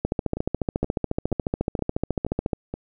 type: two click trains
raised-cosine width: 2 ms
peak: -16 / -9 dBFS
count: 6 / 36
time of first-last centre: 0.37-2.74 / 0.05-2.532 s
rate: 2.11 / 14.1 Hz
effects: none